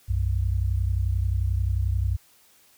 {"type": "tone pair together", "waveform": "sine", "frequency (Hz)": [62.9, 94.24], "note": ["B1", "F#2"], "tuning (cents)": [32, 32], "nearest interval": "perfect fifth", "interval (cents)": 700, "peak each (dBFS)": -24, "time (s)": [0.08, 2.17], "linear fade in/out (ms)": 20, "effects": ["white hiss -58 dBFS RMS until 2.77 s"]}